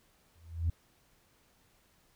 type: tone with exponential growth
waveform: sine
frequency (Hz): 83.2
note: E2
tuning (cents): +17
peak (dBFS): -23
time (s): 0.35-0.7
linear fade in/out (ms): 5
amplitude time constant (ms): 74
effects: tanh soft clip ceiling -23 dBFS + pink hiss -68 dBFS RMS until 2.15 s